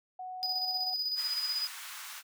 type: tone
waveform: sine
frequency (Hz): 740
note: F#5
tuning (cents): 0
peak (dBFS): -38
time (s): 0.19-0.94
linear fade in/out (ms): 5
type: tone with tremolo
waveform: triangle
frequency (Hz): 4963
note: D#8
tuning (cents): -5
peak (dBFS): -28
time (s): 0.43-1.67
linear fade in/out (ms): 0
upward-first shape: square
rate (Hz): 16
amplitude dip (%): 40
type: high-pass noise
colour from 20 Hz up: pink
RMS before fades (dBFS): -44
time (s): 1.15-2.23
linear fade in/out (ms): 50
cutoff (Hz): 1100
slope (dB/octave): 24
effects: none